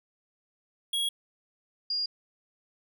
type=tone pair in turn; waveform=square / sine; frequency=3312 / 4832 Hz; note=G#7 / D8; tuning=-5 / +48 cents; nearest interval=perfect fifth; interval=653 cents; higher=second; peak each=-27 dBFS; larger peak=neither; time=0.93-1.09 / 1.9-2.06 s; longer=neither; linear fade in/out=5 ms; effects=none